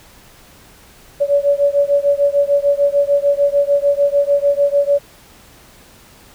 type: beating tone pair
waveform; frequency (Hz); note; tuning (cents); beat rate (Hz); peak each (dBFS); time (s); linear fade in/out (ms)
sine; 566 / 572.7; C#5 / D5; +36 / -44; 6.7; -14 / -15; 1.2-4.99; 20
effects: pink hiss -45 dBFS RMS until 6.34 s